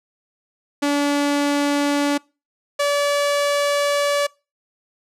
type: tone pair in turn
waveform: sawtooth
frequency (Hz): 287.4 / 574.8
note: D4 / D5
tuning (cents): -37 / -37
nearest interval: octave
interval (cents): 1200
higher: second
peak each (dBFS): -13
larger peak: neither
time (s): 0.82-2.18 / 2.79-4.27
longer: second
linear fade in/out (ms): 10
effects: noise-tail reverb RT60 0.3 s tail -25 dB re dry + low-pass 10000 Hz 12 dB/octave